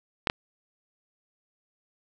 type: clicks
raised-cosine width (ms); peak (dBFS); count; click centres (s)
0.3; -7; 2; 0.272 / 0.299
effects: none

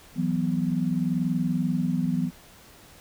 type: chord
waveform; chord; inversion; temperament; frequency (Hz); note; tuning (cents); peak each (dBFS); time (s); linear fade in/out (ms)
sine; E suspended second; none; just; 164.81 / 185.42 / 247.2; E3 / F#3 / B3; 0 / +4 / +2; -27; 0.15-2.31; 50
effects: pink hiss -51 dBFS RMS until 3 s

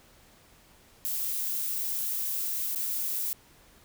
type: noise with dropouts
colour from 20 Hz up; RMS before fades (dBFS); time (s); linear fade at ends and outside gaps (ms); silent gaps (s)
violet; -31; 1.05-3.33; 0; 2.748-2.758
effects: pink hiss -58 dBFS RMS until 3.84 s

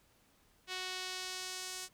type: tone with band-pass filter sweep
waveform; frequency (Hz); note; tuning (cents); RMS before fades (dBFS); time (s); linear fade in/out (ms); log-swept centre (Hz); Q
sawtooth; 370; F#4; 0; -42; 0.67-1.89; 50; 3500 to 7200; 1.1
effects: pink hiss -69 dBFS RMS until 1.93 s

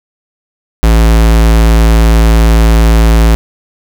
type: tone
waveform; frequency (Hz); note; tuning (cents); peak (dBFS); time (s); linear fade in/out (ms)
square; 55.7; A1; +22; -4; 0.83-3.35; 0
effects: none

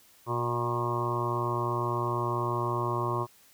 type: harmonic tone with a mistuned harmonic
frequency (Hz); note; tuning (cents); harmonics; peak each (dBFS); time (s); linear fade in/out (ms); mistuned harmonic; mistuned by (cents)
119.8; A#2; +48; 1 / 2 / 3 / 4 / 5 / 6 / 7 / 8 / 9 / 10; -32 / -43 / -33 / -44 / -39 / -43 / -42 / -35 / -32 / -43; 0.26-3.27; 50; 4; -31
effects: white hiss -59 dBFS RMS until 3.53 s

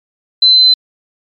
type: tone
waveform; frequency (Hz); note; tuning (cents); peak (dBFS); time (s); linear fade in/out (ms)
sine; 4051; B7; +43; -4; 0.42-0.74; 5
effects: MP3 64 kbps

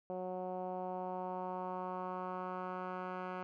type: tone with low-pass filter sweep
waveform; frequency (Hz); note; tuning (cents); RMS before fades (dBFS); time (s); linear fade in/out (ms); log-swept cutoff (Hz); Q
10% pulse; 183.4; F#3; -15; -41; 0.1-3.43; 0; 620 to 1700; 2.3
effects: none

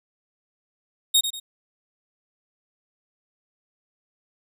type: tone with echo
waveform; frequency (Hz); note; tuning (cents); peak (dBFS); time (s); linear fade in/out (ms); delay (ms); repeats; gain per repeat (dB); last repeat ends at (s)
sawtooth; 3729; A#7; 0; -12; 1.14-1.21; 10; 95; 2; -9; 1.4
effects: none

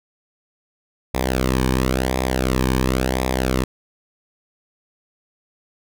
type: tone with flanger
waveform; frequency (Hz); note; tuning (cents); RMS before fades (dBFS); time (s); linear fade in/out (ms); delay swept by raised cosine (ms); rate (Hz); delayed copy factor
sawtooth; 64.3; C2; -30; -20; 1.14-3.64; 5; 0.68 to 1.5; 0.95; -0.7
effects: none

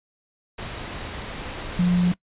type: tone in noise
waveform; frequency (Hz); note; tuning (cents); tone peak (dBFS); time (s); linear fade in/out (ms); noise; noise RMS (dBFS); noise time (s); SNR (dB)
sine; 177.8; F3; +31; -16; 1.79-2.12; 5; pink; -33; 0.58-2.14; +14
effects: noise-tail reverb RT60 0.1 s tail -21 dB re dry + resampled to 8000 Hz

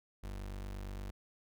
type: tone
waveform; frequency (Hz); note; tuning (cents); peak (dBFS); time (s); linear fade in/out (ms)
35% pulse; 48.65; G1; -12; -39; 0.23-1.11; 10
effects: none

